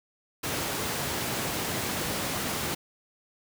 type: high-pass noise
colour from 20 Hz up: pink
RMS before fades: -31 dBFS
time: 0.43-2.75 s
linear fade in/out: 10 ms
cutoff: 110 Hz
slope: 12 dB/octave
effects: none